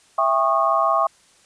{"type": "tone cluster", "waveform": "sine", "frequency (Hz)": [661, 798, 1098, 1224], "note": ["E5", "G5", "C#6", "D#6"], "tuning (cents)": [5, 31, -17, -29], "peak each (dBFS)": [-21, -24, -19, -23], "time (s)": [0.18, 1.07], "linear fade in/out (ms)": 5, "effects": ["white hiss -55 dBFS RMS until 1.45 s", "resampled to 22050 Hz"]}